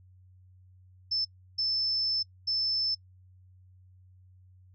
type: tone bursts at uneven times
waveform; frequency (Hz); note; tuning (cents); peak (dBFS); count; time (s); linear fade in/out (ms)
sine; 5274; E8; 0; -26; 3; 1.11-1.25 / 1.58-2.23 / 2.47-2.95; 10
effects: noise-tail reverb RT60 0.1 s tail -26 dB re dry + added 92 Hz sine -54 dBFS peak until 4.74 s